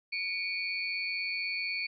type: tone cluster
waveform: sine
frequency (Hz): 2246 / 2430 / 4442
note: C#7 / D#7 / C#8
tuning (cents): +22 / -42 / +3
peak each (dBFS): -36 / -34 / -38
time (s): 0.12-1.87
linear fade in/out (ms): 10
effects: none